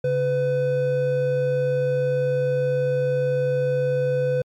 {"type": "tone pair together", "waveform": "triangle", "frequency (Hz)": [138.59, 502.4], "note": ["C#3", "B4"], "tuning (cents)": [0, 30], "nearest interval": "octave + minor seventh", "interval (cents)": 2230, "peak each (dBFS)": [-23, -18], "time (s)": [0.04, 4.42], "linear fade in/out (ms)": 5, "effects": ["MP3 96 kbps"]}